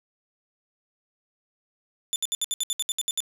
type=tone bursts; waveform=20% pulse; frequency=3520 Hz; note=A7; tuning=in tune; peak=-18 dBFS; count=12; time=2.13-3.204 s; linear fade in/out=0 ms; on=29 ms; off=66 ms; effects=none